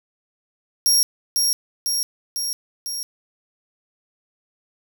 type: tone with echo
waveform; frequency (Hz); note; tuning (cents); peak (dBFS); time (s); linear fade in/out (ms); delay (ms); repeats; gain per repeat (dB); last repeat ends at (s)
25% pulse; 5588; F8; 0; -9; 0.86-1.03; 0; 500; 4; -3; 3.03
effects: none